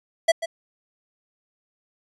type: tone with echo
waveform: square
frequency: 659.3 Hz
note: E5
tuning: in tune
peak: -14 dBFS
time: 0.28-0.32 s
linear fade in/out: 10 ms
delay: 140 ms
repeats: 1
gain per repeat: -12 dB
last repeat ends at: 0.46 s
effects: resampled to 24000 Hz